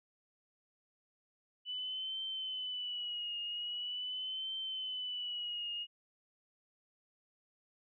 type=tone with vibrato; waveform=sine; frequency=2975 Hz; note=F#7; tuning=9 cents sharp; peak=-37 dBFS; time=1.65-5.87 s; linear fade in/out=50 ms; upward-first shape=triangle; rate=0.43 Hz; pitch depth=78 cents each way; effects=none